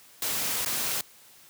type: noise with dropouts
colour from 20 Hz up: white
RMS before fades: -29 dBFS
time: 0.22-1.01 s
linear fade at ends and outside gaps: 2 ms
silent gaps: 0.649-0.659 s
effects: white hiss -54 dBFS RMS until 1.49 s + high-pass 80 Hz 12 dB/octave